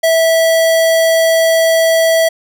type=tone; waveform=square; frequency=654 Hz; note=E5; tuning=14 cents flat; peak=-9 dBFS; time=0.03-2.29 s; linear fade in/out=10 ms; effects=none